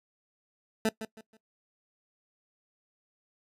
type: tone with echo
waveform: 20% pulse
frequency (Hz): 220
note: A3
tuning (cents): 0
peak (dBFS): -19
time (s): 0.85-0.89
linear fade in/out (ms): 2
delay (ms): 160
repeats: 3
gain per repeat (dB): -11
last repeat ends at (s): 1.37
effects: noise-tail reverb RT60 0.1 s tail -20 dB re dry + resampled to 32000 Hz